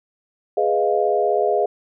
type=chord; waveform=sine; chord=F half-diminished seventh; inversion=first; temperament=equal; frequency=415.3 / 493.9 / 622.3 / 698.5 Hz; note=Ab4 / Cb5 / Eb5 / F5; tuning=0 / 0 / 0 / 0 cents; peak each=-20 / -24 / -22 / -21 dBFS; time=0.57-1.66 s; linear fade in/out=5 ms; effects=none